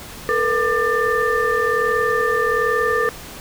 sine tone cluster, 443 / 484.2 / 1195 / 1782 Hz, A4 / B4 / D6 / A6, +12 / -34 / +30 / +22 cents, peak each -21 dBFS, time 0.29-3.09 s, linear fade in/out 0 ms, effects tanh soft clip ceiling -6 dBFS + pink hiss -36 dBFS RMS until 3.4 s

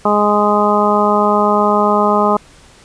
harmonic tone, 207.7 Hz, G#3, in tune, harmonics 1 / 2 / 3 / 4 / 5 / 6, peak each -17 / -17 / -17 / -17 / -17 / -17 dBFS, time 0.05-2.37 s, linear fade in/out 5 ms, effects pink hiss -44 dBFS RMS until 2.84 s + resampled to 22050 Hz

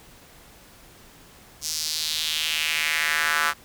square tone with high-pass filter sweep, 78 Hz, D#2, 5 cents sharp, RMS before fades -25 dBFS, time 1.61-3.54 s, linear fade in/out 50 ms, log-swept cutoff 5800 to 1300 Hz, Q 2.7, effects pink hiss -50 dBFS RMS until 3.64 s

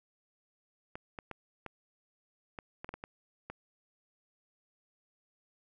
clicks, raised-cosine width 0.5 ms, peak -26 dBFS, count 10, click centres 0.955 / 1.188 / 1.313 / 1.663 / 2.588 / 2.845 / 2.891 / 2.94 / 3.039 / 3.5 s, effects none

